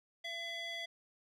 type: tone with band-pass filter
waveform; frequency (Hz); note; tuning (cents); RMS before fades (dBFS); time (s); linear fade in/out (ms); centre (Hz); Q
square; 674; E5; +38; -42; 0.24-0.86; 10; 2800; 4.3
effects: none